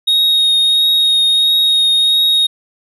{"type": "tone with vibrato", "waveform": "triangle", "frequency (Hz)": 3740, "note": "A#7", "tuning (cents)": 5, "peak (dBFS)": -8, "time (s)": [0.07, 2.47], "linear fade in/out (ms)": 10, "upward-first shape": "triangle", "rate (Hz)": 1.5, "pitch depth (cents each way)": 15, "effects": []}